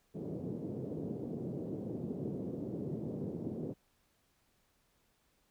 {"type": "band-pass noise", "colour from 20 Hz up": "pink", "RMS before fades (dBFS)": -40, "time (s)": [0.14, 3.74], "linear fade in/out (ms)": 20, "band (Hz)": [130, 450], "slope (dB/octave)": 24, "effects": ["pink hiss -74 dBFS RMS until 5.5 s"]}